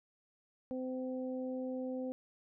harmonic tone, 256.9 Hz, C4, 32 cents flat, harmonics 1 / 2 / 3, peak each -38 / -40 / -54 dBFS, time 0.71-2.12 s, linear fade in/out 0 ms, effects none

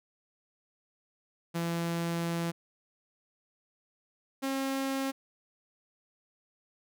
sawtooth tone pair in turn, 168.8 / 269.7 Hz, E3 / C#4, +41 / -47 cents, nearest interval minor sixth, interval 812 cents, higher second, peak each -26 dBFS, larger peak neither, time 1.54-2.52 / 4.42-5.12 s, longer first, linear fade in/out 20 ms, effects none

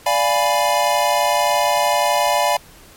square chord, D diminished seventh, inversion none, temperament equal, 587.3 / 698.5 / 830.6 / 987.8 Hz, D5 / F5 / Ab5 / Cb6, 0 / 0 / 0 / 0 cents, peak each -21 dBFS, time 0.06-2.57 s, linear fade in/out 5 ms, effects pink hiss -45 dBFS RMS until 2.96 s + MP3 64 kbps

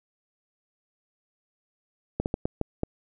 slowing click train, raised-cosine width 2 ms, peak -12 dBFS, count 6, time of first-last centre 2.2-2.834 s, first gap 59 ms, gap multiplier 1.39, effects none

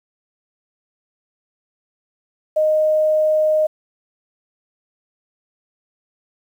sine tone, 619 Hz, D#5, 9 cents flat, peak -13 dBFS, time 2.56-3.67 s, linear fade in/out 10 ms, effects 8-bit

